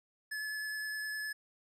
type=tone with vibrato; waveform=square; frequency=1719 Hz; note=A6; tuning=41 cents flat; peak=-37 dBFS; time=0.31-1.33 s; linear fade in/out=10 ms; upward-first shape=sine; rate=9.7 Hz; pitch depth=9 cents each way; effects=resampled to 32000 Hz + 12-bit